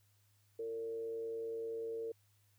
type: tone with frequency modulation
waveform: sine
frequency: 455.1 Hz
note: A#4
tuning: 42 cents flat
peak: -38 dBFS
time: 0.59-2.12 s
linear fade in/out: 5 ms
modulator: 117 Hz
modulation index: 0.31
effects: added 102 Hz sine -70 dBFS peak until 2.58 s + white hiss -75 dBFS RMS until 2.58 s